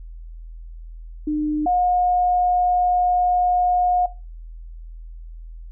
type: tone pair in turn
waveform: sine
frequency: 302.4 / 719.2 Hz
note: D#4 / F#5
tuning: -49 / -49 cents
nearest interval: octave + minor third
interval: 1500 cents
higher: second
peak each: -19 / -16 dBFS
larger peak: second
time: 1.27-1.66 / 1.66-4.06 s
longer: second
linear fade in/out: 5 ms
effects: noise-tail reverb RT60 0.3 s tail -18 dB re dry + added 41 Hz sine -34 dBFS peak until 5.71 s